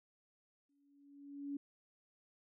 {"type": "tone with exponential growth", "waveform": "sine", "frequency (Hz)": 283, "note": "C#4", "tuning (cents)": 36, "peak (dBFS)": -37, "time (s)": [0.69, 1.57], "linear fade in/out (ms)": 5, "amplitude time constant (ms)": 190, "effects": []}